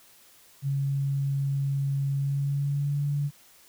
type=tone with pitch glide; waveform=sine; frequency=138.59 to 143.89 Hz; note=C#3 to D3; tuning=0 to -35 cents; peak=-24 dBFS; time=0.62-3.31 s; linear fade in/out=50 ms; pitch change=+65 cents; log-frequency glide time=2.15-3.03 s; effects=white hiss -56 dBFS RMS until 3.68 s